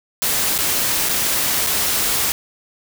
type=noise with dropouts; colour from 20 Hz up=white; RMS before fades=-19 dBFS; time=0.22-2.32 s; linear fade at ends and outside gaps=0 ms; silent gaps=0.579-0.587 / 1.088-1.093 / 1.665-1.67 s; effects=none